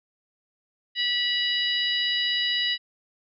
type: harmonic tone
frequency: 976 Hz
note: B5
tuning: 21 cents flat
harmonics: 2 / 3 / 4 / 5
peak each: -29 / -26 / -27 / -33 dBFS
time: 0.95-2.78 s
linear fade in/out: 50 ms
effects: none